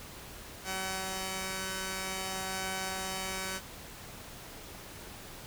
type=tone pair together; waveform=5% pulse; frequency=189.38 / 757 Hz; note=F#3 / F#5; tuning=+41 / +39 cents; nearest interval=2 octaves; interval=2398 cents; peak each=-26 dBFS; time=0.64-3.61 s; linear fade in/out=50 ms; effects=pink hiss -47 dBFS RMS until 5.46 s